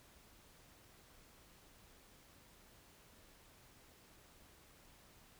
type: silence
effects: pink hiss -64 dBFS RMS until 5.39 s